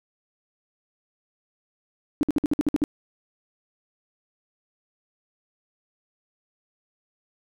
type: tone bursts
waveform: sine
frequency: 293.7 Hz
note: D4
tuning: in tune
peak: -17 dBFS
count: 9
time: 2.21-2.839 s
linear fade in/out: 0 ms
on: 21 ms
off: 55 ms
effects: none